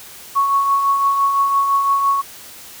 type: tone with tremolo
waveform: sine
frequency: 1108.7 Hz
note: C#6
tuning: in tune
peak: -11 dBFS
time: 0.35-2.22 s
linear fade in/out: 20 ms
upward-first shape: triangle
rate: 5.9 Hz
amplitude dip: 45%
effects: white hiss -38 dBFS RMS until 2.8 s